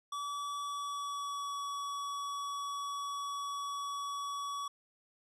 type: tone with pitch glide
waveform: square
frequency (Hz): 1147 to 1133.2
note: D6 to C#6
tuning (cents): -41 to +38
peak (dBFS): -37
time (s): 0.12-4.68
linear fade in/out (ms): 5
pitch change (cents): -21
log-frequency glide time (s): 0.6-1.58
effects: low-pass 9000 Hz 12 dB/octave